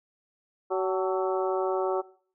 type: harmonic tone with a mistuned harmonic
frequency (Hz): 188.4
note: F#3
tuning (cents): +32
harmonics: 2 / 3 / 4 / 5 / 6 / 7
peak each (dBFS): -27 / -31 / -33 / -35 / -37 / -38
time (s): 0.7-2.02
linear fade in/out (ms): 20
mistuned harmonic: 5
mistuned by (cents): -86
effects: noise-tail reverb RT60 0.5 s tail -20 dB re dry